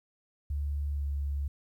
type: tone with pitch glide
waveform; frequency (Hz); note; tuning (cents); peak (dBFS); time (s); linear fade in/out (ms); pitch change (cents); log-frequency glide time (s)
sine; 72 to 70.76; D2 to C#2; -34 to +36; -29; 0.5-1.48; 5; -30; 0.93-1.04
effects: 11-bit